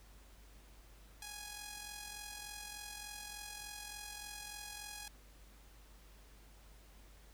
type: tone with amplitude modulation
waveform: 5% pulse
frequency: 830.6 Hz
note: G#5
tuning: in tune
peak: -32 dBFS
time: 1.22-5.08 s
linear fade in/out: 2 ms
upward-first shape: sine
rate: 43.4 Hz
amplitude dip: 50%
effects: added 50 Hz sine -58 dBFS peak until 7.33 s + pink hiss -64 dBFS RMS until 7.33 s